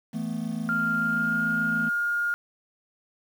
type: chord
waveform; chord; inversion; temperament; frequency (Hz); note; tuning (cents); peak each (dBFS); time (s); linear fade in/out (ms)
triangle; E suspended fourth; none; equal; 164.81 / 220 / 246.9; E3 / A3 / B3; 0 / 0 / 0; -32 / -28 / -32; 0.13-1.9; 20
type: tone with pitch glide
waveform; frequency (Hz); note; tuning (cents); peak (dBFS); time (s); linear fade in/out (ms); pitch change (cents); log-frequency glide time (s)
sine; 1396.9 to 1418.9; F6 to F6; 0 to +27; -23; 0.69-2.34; 0; +27; 0.99-1.44
effects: tanh soft clip ceiling -13 dBFS + 8-bit

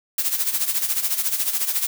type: noise with tremolo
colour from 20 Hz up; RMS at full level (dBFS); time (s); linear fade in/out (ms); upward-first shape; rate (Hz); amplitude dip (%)
blue; -20; 0.18-1.87; 2; sine; 14; 70
effects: none

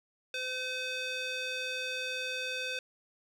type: tone with band-pass filter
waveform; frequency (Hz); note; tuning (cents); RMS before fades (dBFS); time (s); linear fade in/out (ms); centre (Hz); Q
square; 511; C5; -41; -36; 0.34-2.79; 2; 3000; 1.6
effects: none

